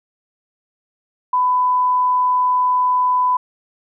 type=tone; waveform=sine; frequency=1000 Hz; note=B5; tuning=21 cents sharp; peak=-13 dBFS; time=1.33-3.37 s; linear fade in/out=5 ms; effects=none

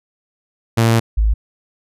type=tone pair in turn; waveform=sawtooth / sine; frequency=114.4 / 53.86 Hz; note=A#2 / A1; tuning=-32 / -36 cents; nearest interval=octave + minor second; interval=1304 cents; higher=first; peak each=-7 / -11 dBFS; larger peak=first; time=0.77-1 / 1.17-1.34 s; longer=first; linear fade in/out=10 ms; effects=resampled to 32000 Hz

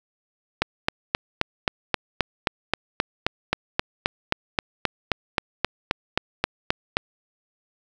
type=click train; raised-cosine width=0.3 ms; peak=-3 dBFS; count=25; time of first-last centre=0.62-6.969 s; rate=3.78 Hz; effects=7-bit

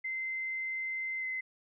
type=tone with pitch glide; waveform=sine; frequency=2072 to 2052 Hz; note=C7 to C7; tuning=-17 to -34 cents; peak=-33 dBFS; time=0.04-1.41 s; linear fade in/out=10 ms; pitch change=-17 cents; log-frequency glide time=1.19-1.24 s; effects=none

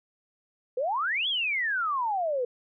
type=exponential two-way sweep; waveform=sine; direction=up then down; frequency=473.9 to 3445 to 473.9 Hz; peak=-25 dBFS; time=0.77-2.45 s; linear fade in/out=5 ms; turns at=1.28 s; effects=none

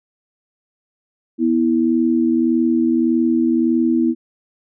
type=tone pair together; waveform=sine; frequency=244.9 / 326.6 Hz; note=B3 / E4; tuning=-14 / -16 cents; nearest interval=perfect fourth; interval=498 cents; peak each=-16 dBFS; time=1.38-4.15 s; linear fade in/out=50 ms; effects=none

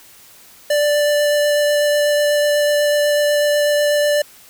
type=tone with vibrato; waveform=square; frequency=588 Hz; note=D5; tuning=2 cents sharp; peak=-14 dBFS; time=0.7-4.22 s; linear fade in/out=5 ms; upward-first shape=sine; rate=8.1 Hz; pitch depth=8 cents each way; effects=white hiss -45 dBFS RMS until 4.49 s

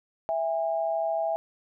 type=tone pair together; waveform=sine; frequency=659.3 / 812.5 Hz; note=E5 / G#5; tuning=0 / -38 cents; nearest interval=major third; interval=362 cents; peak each=-26 / -30 dBFS; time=0.29-1.36 s; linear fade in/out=0 ms; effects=none

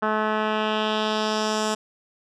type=tone with low-pass filter sweep; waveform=10% pulse; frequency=215.4 Hz; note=A3; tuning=37 cents flat; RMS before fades=-24 dBFS; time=0.02-1.75 s; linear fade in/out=10 ms; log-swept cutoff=1500 to 7600 Hz; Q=2; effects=none

